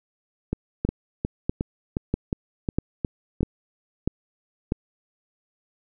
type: two click trains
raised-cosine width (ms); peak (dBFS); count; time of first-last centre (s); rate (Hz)
3; -9 / -11; 7 / 9; 0.85-4.721 / 0.53-3.408; 1.55 / 2.78
effects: none